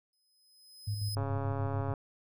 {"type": "tone with exponential growth", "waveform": "sawtooth", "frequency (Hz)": 5060, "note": "D#8", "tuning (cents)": 28, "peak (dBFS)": -34, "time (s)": [0.13, 1.15], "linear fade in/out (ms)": 2, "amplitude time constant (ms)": 220}
{"type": "tone with tremolo", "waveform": "sine", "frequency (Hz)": 103.5, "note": "G#2", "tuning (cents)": -5, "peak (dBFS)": -30, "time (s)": [0.87, 1.93], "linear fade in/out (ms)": 10, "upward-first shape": "square", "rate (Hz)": 6.9, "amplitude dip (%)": 45}
{"type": "click train", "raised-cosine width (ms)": 1, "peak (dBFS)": -24, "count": 107, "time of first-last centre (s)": [1.17, 1.938], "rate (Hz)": 138}
{"effects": []}